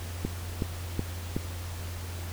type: click train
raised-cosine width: 3 ms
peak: -15 dBFS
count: 4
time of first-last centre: 0.25-1.365 s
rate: 2.69 Hz
effects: added 87 Hz sine -35 dBFS peak until 2.32 s + pink hiss -43 dBFS RMS until 2.32 s